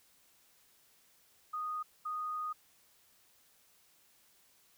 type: tone bursts at uneven times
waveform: sine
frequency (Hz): 1239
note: D#6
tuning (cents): -8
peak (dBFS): -35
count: 2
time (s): 1.53-1.83 / 2.05-2.53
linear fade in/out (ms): 10
effects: white hiss -67 dBFS RMS until 4.77 s